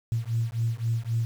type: beating tone pair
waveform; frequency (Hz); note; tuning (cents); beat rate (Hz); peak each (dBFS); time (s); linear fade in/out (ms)
sine; 113.2 / 117; A2 / A#2; +50 / +7; 3.8; -27; 0.12-1.25; 0
effects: tanh soft clip ceiling -17 dBFS + 8-bit